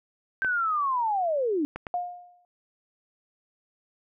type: linear sweep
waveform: sine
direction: down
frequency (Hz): 1568 to 277.2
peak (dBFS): -23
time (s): 0.42-1.65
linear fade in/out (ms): 0
type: clicks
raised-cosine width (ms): 0.5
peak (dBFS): -19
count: 3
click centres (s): 0.447 / 1.76 / 1.868
type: tone with exponential decay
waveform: sine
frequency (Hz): 711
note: F5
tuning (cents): +31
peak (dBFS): -23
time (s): 1.94-2.45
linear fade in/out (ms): 1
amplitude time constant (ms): 110
effects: none